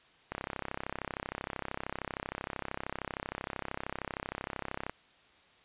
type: click train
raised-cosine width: 0.5 ms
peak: -20 dBFS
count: 152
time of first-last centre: 0.32-4.896 s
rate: 33 Hz
effects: white hiss -62 dBFS RMS until 5.64 s + resampled to 8000 Hz